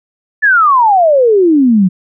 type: exponential sweep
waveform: sine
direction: down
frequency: 1771 to 176.8 Hz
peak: -5 dBFS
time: 0.42-1.89 s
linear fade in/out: 20 ms
effects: none